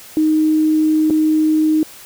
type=tone with dropouts; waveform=sine; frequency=311.1 Hz; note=D#4; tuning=in tune; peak=-11 dBFS; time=0.17-1.83 s; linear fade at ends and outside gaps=1 ms; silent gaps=1.1-1.106 s; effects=white hiss -39 dBFS RMS until 2.05 s